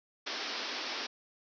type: band-pass noise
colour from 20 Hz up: white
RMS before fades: -38 dBFS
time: 0.26-1.07 s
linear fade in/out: 10 ms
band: 230 to 5600 Hz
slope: 96 dB/octave
effects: none